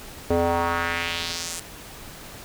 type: tone with band-pass filter sweep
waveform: square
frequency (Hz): 85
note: F2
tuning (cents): -46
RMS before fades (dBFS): -25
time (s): 0.3-1.6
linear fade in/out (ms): 5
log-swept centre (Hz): 470 to 8800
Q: 1.8
effects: pink hiss -41 dBFS RMS until 2.44 s